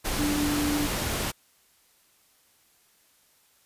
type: tone in noise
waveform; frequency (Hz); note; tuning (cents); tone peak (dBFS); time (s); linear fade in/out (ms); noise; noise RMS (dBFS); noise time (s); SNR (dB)
sine; 293.7; D4; 0; -25; 0.18-0.87; 20; pink; -29; 0.04-1.32; +1
effects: white hiss -63 dBFS RMS until 3.65 s + resampled to 32000 Hz